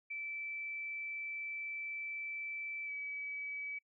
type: tone with pitch glide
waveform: sine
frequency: 2322 to 2286 Hz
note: D7 to D7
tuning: -20 to -47 cents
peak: -39 dBFS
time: 0.1-3.79 s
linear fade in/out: 10 ms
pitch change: -27 cents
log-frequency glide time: 2.85-2.91 s
effects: noise-tail reverb RT60 0.1 s tail -25 dB re dry